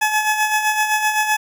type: tone with tremolo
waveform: 20% pulse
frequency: 855 Hz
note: A5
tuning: 50 cents flat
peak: -9 dBFS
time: 0.01-1.37 s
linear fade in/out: 10 ms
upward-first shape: sine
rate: 7.8 Hz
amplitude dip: 55%
effects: none